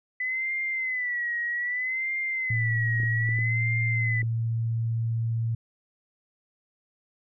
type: tone with vibrato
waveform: sine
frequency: 1997 Hz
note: B6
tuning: 19 cents sharp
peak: -26 dBFS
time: 0.2-4.22 s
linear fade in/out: 5 ms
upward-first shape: sine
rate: 0.63 Hz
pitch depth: 91 cents each way
type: tone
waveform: sine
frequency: 114.4 Hz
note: A#2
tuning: 32 cents flat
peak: -24 dBFS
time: 2.5-5.55 s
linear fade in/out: 5 ms
type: clicks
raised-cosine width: 3 ms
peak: -28 dBFS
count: 5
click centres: 3.001 / 3.034 / 3.29 / 3.388 / 4.23 s
effects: none